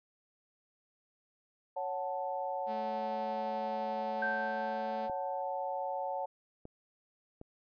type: chord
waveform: sine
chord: F# minor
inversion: second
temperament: equal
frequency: 554.4 / 740 / 880 Hz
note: C#5 / F#5 / A5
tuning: 0 / 0 / 0 cents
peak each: -38 dBFS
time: 1.76-6.26 s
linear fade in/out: 10 ms
type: tone with pitch glide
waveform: sawtooth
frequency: 217.1 to 220.1 Hz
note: A3 to A3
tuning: -23 to +1 cents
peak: -38 dBFS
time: 2.66-5.1 s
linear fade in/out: 50 ms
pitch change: +24 cents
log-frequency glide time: 4-4.99 s
type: tone with exponential decay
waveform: sine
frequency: 1560 Hz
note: G6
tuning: 9 cents flat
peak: -30 dBFS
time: 4.22-5.42 s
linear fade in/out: 5 ms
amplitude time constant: 260 ms
type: clicks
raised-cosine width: 2 ms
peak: -33 dBFS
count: 3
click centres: 5.098 / 6.654 / 7.414 s
effects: resampled to 11025 Hz